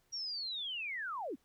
sine linear sweep, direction down, 5680 to 203.5 Hz, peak -37 dBFS, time 0.12-1.36 s, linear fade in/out 20 ms, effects pink hiss -74 dBFS RMS until 1.44 s

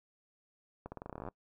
accelerating click train, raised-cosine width 1 ms, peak -28 dBFS, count 16, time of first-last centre 0.86-1.287 s, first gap 60 ms, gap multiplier 0.88, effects noise-tail reverb RT60 0.1 s tail -23 dB re dry

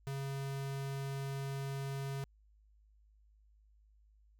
square tone, 137.3 Hz, C#3, 16 cents flat, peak -38 dBFS, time 0.07-2.24 s, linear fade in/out 0 ms, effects added 52 Hz sine -63 dBFS peak until 4.39 s

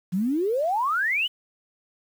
sine exponential sweep, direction up, 171.2 to 3101 Hz, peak -21 dBFS, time 0.12-1.28 s, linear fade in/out 20 ms, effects 8-bit

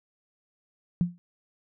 sine tone with exponential decay, 174.8 Hz, F3, 2 cents sharp, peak -17 dBFS, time 1.01-1.18 s, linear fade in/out 0 ms, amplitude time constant 36 ms, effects none

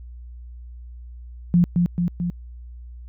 sine tone with echo, 174.6 Hz, F3, in tune, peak -12 dBFS, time 1.54-1.64 s, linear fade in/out 0 ms, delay 220 ms, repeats 3, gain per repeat -3 dB, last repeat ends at 2.3 s, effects added 60 Hz sine -36 dBFS peak until 3.08 s

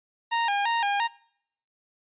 sawtooth tone with vibrato, 867 Hz, A5, 26 cents flat, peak -19 dBFS, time 0.31-1.08 s, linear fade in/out 20 ms, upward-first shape square, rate 2.9 Hz, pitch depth 120 cents each way, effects noise-tail reverb RT60 0.7 s tail -24 dB re dry + resampled to 8000 Hz

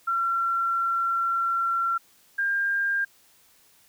sine tone pair in turn, 1362 / 1602.1 Hz, F6 / G6, -44 / +37 cents, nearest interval minor third, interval 281 cents, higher second, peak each -22 dBFS, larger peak neither, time 0.07-1.98 / 2.38-3.05 s, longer first, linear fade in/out 10 ms, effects white hiss -59 dBFS RMS until 3.88 s

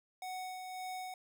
square tone with tremolo, 742 Hz, F#5, 5 cents sharp, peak -40 dBFS, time 0.22-1.14 s, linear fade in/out 2 ms, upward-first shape sine, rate 1.8 Hz, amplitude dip 35%, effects none

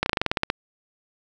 slowing click train, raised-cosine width 0.3 ms, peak -5 dBFS, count 11, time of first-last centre 0.03-0.501 s, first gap 31 ms, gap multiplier 1.09, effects none

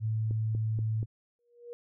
sine tone, 110 Hz, A2, in tune, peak -27 dBFS, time 0-1.06 s, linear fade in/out 50 ms
click train, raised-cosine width 3 ms, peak -27 dBFS, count 4, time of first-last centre 0.31-1.029 s, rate 4.17 Hz
sine tone with exponential growth, 477.2 Hz, A#4, 41 cents sharp, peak -37 dBFS, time 1.39-1.73 s, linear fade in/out 0 ms, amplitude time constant 73 ms
effects none

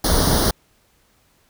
pink noise with comb filter, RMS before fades -17 dBFS, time 0.04-0.51 s, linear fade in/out 5 ms, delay 0.2 ms, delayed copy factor +0.9, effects pink hiss -60 dBFS RMS until 1.49 s

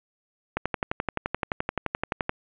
click train, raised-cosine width 0.5 ms, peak -10 dBFS, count 21, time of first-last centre 0.57-2.294 s, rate 11.6 Hz, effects resampled to 8000 Hz + 8-bit

